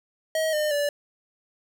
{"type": "tone with pitch steps", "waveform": "square", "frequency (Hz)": [635, 606, 580], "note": ["D#5", "D#5", "D5"], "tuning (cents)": [35, -46, -22], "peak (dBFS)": -23, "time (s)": [0.35, 0.89], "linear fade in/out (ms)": 2, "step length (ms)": 180, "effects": []}